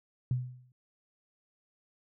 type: tone with exponential decay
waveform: sine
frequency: 125.5 Hz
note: B2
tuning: 28 cents sharp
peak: -24 dBFS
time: 0.31-0.72 s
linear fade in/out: 2 ms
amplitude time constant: 89 ms
effects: none